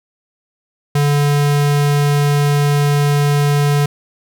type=tone; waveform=square; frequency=144.7 Hz; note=D3; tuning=25 cents flat; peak=-12 dBFS; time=0.95-3.86 s; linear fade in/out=5 ms; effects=none